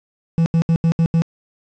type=tone bursts at uneven times; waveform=triangle; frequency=165.3 Hz; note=E3; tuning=5 cents sharp; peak=-10 dBFS; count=6; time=0.38-0.46 / 0.54-0.62 / 0.69-0.76 / 0.84-0.92 / 0.99-1.06 / 1.14-1.22 s; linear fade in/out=0 ms; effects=resampled to 16000 Hz + 7-bit